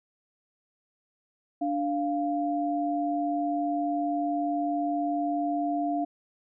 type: tone pair together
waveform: sine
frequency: 292.6 / 696 Hz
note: D4 / F5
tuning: -6 / -6 cents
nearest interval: octave + minor third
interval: 1500 cents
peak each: -28 dBFS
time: 1.61-6.05 s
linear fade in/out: 10 ms
effects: none